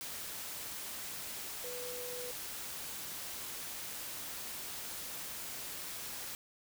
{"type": "tone in noise", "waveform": "sine", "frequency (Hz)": 493.9, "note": "B4", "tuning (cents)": 0, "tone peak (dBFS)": -43, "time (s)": [1.64, 2.31], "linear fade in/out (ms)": 0, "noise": "white", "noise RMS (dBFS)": -43, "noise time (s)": [0.01, 6.35], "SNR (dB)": -3, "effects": []}